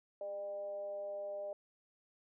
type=tone with frequency modulation; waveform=sine; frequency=602 Hz; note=D5; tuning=43 cents sharp; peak=-39 dBFS; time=0.21-1.53 s; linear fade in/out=2 ms; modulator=197 Hz; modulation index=0.36; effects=none